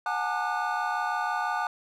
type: tone cluster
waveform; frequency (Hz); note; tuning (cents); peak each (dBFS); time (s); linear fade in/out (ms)
triangle; 729 / 829 / 895 / 1201 / 1471; F#5 / G#5 / A5 / D6 / F#6; -26 / -3 / +29 / +38 / -11; -31; 0.06-1.67; 2
effects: none